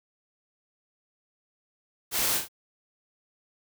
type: noise with echo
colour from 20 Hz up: white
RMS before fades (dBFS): -27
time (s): 2.11-2.41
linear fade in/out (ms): 50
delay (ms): 38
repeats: 2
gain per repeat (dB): -6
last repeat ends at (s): 2.486
effects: none